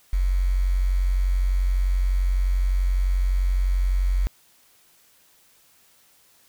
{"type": "tone with quantisation", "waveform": "sine", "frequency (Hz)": 45.82, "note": "F#1", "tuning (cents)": -16, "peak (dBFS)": -18, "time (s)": [0.13, 4.27], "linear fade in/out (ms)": 0, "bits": 7, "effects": ["white hiss -58 dBFS RMS until 6.48 s"]}